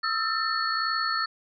sine tone cluster, 1287 / 1349 / 1792 / 4389 Hz, E6 / E6 / A6 / C#8, -42 / +40 / +31 / -18 cents, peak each -30 dBFS, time 0.03-1.26 s, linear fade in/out 10 ms, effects none

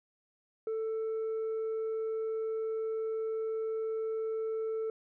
triangle tone with tanh clipping, 442.9 Hz, A4, 11 cents sharp, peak -32 dBFS, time 0.67-4.9 s, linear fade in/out 2 ms, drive 7 dB, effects none

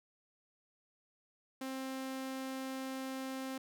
sawtooth tone, 264.2 Hz, C4, 17 cents sharp, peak -35 dBFS, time 1.61-3.58 s, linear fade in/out 5 ms, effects none

